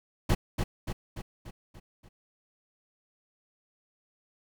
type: noise with echo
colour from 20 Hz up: brown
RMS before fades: -23 dBFS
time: 0.29-0.35 s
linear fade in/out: 10 ms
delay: 290 ms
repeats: 6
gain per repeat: -5 dB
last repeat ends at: 2.09 s
effects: none